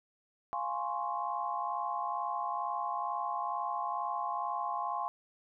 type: chord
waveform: sine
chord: Db major seventh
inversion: first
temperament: equal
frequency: 698.5 / 830.6 / 1046.5 / 1108.7 Hz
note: F5 / Ab5 / C6 / Db6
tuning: 0 / 0 / 0 / 0 cents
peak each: -39 / -37 / -36 / -40 dBFS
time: 0.53-5.08 s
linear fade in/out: 0 ms
effects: none